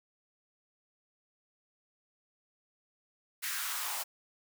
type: noise with high-pass filter sweep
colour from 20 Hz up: white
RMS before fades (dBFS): -36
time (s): 3.42-4.04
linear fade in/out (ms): 20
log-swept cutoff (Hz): 1800 to 740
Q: 2.5
effects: none